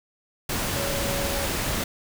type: tone in noise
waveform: sine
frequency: 558 Hz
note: C#5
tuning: 11 cents sharp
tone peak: -31 dBFS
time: 0.76-1.46 s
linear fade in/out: 5 ms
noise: pink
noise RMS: -27 dBFS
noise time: 0.49-1.84 s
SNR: -7 dB
effects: none